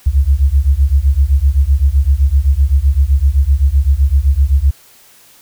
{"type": "beating tone pair", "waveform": "sine", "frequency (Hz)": [65.41, 73.21], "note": ["C2", "D2"], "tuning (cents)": [0, -5], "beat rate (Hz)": 7.8, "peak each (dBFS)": -11, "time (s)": [0.06, 4.71], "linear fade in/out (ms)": 10, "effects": ["white hiss -45 dBFS RMS until 5.41 s"]}